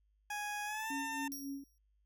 20% pulse tone with pitch glide, 830.6 to 900.6 Hz, G#5 to A5, 0 to +40 cents, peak -33 dBFS, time 0.3-1.28 s, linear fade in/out 5 ms, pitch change +140 cents, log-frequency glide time 0.65-0.92 s
sine tone with tremolo, 277.2 Hz, C#4, in tune, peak -38 dBFS, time 0.9-1.64 s, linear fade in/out 5 ms, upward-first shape sine, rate 3.7 Hz, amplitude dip 70%
15% pulse tone with exponential decay, 5650 Hz, F8, 19 cents sharp, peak -34 dBFS, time 1.32-1.78 s, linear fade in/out 0 ms, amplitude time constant 100 ms
effects added 51 Hz sine -70 dBFS peak until 2.05 s

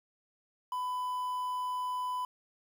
triangle tone with quantisation, 1000 Hz, B5, 21 cents sharp, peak -30 dBFS, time 0.72-2.25 s, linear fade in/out 2 ms, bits 9, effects none

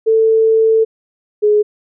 sine tone pair in turn, 444.7 / 419.7 Hz, A4 / G#4, +18 / +18 cents, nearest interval minor second, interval 100 cents, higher first, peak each -8 dBFS, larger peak neither, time 0.06-0.85 / 1.42-1.63 s, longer first, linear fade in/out 20 ms, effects none

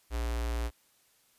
square tone with notch filter, 58.27 Hz, A#1, in tune, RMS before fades -32 dBFS, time 0.1-0.71 s, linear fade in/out 50 ms, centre 150 Hz, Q 0.69, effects white hiss -67 dBFS RMS until 1.38 s + resampled to 32000 Hz

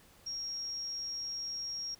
sine tone, 5588 Hz, F8, in tune, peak -36 dBFS, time 0.26-1.95 s, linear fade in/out 10 ms, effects pink hiss -61 dBFS RMS until 1.99 s

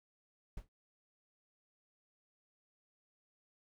brown noise with exponential decay, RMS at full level -41 dBFS, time 0.57-0.69 s, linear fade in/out 5 ms, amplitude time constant 25 ms, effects none

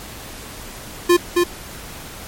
square tone with echo, 350.6 Hz, F4, 7 cents sharp, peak -10 dBFS, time 1.09-1.17 s, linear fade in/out 10 ms, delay 270 ms, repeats 1, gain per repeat -3 dB, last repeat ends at 1.44 s, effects pink hiss -35 dBFS RMS until 2.27 s + MP3 64 kbps

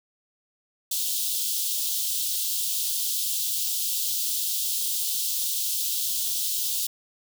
white high-pass noise, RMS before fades -27 dBFS, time 0.91-6.87 s, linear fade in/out 5 ms, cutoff 3100 Hz, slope 48 dB/octave, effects none

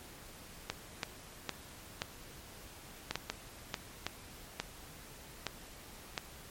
clicks, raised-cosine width 0.2 ms, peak -16 dBFS, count 12, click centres 0.7 / 1.032 / 1.493 / 2.019 / 3.11 / 3.156 / 3.3 / 3.742 / 4.066 / 4.6 / 5.467 / 6.178 s, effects pink hiss -52 dBFS RMS until 6.5 s + MP3 64 kbps

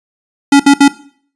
square tone bursts, 281.4 Hz, C#4, 26 cents sharp, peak -3 dBFS, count 3, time 0.52-0.881 s, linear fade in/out 5 ms, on 77 ms, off 65 ms, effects noise-tail reverb RT60 0.5 s tail -17 dB re dry + resampled to 24000 Hz

